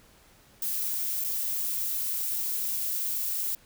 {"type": "noise with dropouts", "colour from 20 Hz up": "violet", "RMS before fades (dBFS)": -30, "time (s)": [0.62, 3.55], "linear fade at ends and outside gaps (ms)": 2, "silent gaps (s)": [1.241, 1.245], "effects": ["pink hiss -58 dBFS RMS until 3.65 s"]}